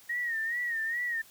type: tone with vibrato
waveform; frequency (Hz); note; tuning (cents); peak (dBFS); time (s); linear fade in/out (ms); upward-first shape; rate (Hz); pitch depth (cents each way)
sine; 1864.7; A#6; 0; -29; 0.09-1.22; 10; sine; 2.4; 84
effects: white hiss -56 dBFS RMS until 1.3 s